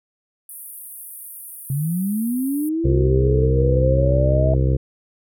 pink band-pass noise, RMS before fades -37 dBFS, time 0.49-2.69 s, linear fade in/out 2 ms, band 9300 to 16000 Hz, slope 96 dB/octave
sine linear sweep, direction up, 130.81 to 642 Hz, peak -19 dBFS, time 1.7-4.54 s, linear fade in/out 2 ms
harmonic tone, 65.5 Hz, C2, 2 cents sharp, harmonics 1 / 2 / 3 / 4 / 5 / 6 / 7 / 8, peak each -18 / -18 / -32 / -32 / -28 / -32 / -30 / -31 dBFS, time 2.84-4.77 s, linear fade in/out 10 ms
effects none

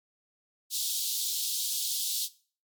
pink high-pass noise, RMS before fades -31 dBFS, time 0.7-2.29 s, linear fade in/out 50 ms, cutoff 3400 Hz, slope 48 dB/octave, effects noise-tail reverb RT60 0.4 s tail -18 dB re dry + MP3 96 kbps

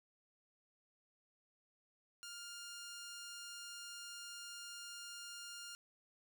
10% pulse tone, 1405 Hz, F6, 10 cents sharp, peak -40 dBFS, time 2.23-5.75 s, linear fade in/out 0 ms, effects none

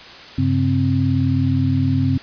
sine tone cluster, 97.1 / 136.4 / 262.5 Hz, G2 / C#3 / C4, -16 / -28 / +6 cents, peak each -19 dBFS, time 0.38-2.18 s, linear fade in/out 5 ms, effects white hiss -38 dBFS RMS until 2.22 s + resampled to 11025 Hz

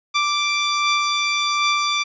15% pulse beating tone pair, 1174 / 1175.3 Hz, D6 / D6, -1 / +1 cents, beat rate 1.3 Hz, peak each -12 / -21 dBFS, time 0.14-2.04 s, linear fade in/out 20 ms, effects resampled to 16000 Hz

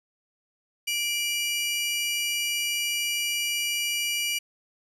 sawtooth tone pair together, 2349 / 2905 Hz, D7 / F#7, 0 / -32 cents, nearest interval major third, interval 368 cents, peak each -25 dBFS, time 0.87-4.39 s, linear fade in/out 10 ms, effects resampled to 32000 Hz + 9-bit

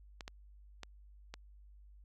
clicks, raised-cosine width 0.2 ms, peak -27 dBFS, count 4, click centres 0.208 / 0.279 / 0.833 / 1.34 s, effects added 50 Hz sine -55 dBFS peak until 2.04 s

